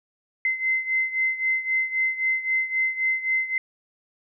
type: beating tone pair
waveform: sine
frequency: 2062 / 2065.8 Hz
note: C7 / C7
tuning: -26 / -23 cents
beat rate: 3.8 Hz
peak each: -23 / -27 dBFS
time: 0.45-3.58 s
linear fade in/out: 2 ms
effects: none